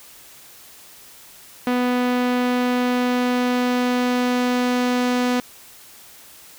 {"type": "tone with low-pass filter sweep", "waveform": "sawtooth", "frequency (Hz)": 247.7, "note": "B3", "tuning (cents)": 5, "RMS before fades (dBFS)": -20, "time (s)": [1.67, 5.4], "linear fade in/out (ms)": 2, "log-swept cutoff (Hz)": [3200, 6400], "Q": 0.71, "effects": ["white hiss -45 dBFS RMS until 6.58 s"]}